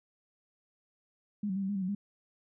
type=tone with pitch steps; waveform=sine; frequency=206.9 / 187.8 / 197.3 / 192 / 204.3 / 192.9 / 183.3 / 202.7 Hz; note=G#3 / F#3 / G3 / G3 / G#3 / G3 / F#3 / G#3; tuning=-6 / +26 / +11 / -36 / -28 / -28 / -16 / -42 cents; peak=-30 dBFS; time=1.43-1.95 s; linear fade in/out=5 ms; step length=65 ms; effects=none